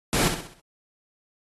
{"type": "noise with echo", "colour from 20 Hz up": "pink", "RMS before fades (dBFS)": -23, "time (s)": [0.13, 0.28], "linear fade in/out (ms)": 0, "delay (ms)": 64, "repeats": 5, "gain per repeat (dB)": -7, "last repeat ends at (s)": 0.6, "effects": ["AAC 32 kbps"]}